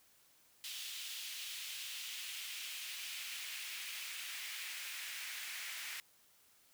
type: noise with high-pass filter sweep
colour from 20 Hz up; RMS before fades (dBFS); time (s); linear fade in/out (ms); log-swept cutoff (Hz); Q
pink; -45; 0.64-6; 0; 3200 to 2000; 2
effects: white hiss -68 dBFS RMS until 6.73 s